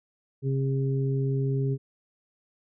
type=harmonic tone; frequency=135.3 Hz; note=C#3; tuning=42 cents flat; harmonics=1 / 2 / 3; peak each=-24 / -35 / -32 dBFS; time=0.42-1.78 s; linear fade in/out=50 ms; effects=none